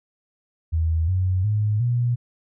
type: tone with pitch steps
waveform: sine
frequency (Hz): 81.1 / 92.62 / 105.78 / 120.81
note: E2 / F#2 / G#2 / B2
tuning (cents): -28 / +2 / +32 / -38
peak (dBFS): -18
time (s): 0.72-2.16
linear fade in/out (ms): 20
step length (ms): 360
effects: none